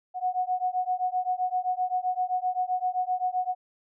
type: beating tone pair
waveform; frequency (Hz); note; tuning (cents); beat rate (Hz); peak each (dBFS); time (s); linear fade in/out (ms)
sine; 730 / 737.7; F#5 / F#5; -24 / -5; 7.7; -28; 0.14-3.55; 50
effects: none